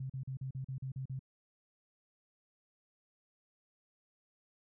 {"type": "tone bursts", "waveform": "sine", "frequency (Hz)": 132.2, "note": "C3", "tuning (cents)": 18, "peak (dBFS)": -37, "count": 9, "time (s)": [0, 1.193], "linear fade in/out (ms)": 5, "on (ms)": 97, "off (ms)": 40, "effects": []}